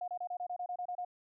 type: tone bursts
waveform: sine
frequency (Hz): 717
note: F5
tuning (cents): +45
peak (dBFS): -35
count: 11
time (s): 0.01-1.049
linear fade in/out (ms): 5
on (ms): 69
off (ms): 28
effects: none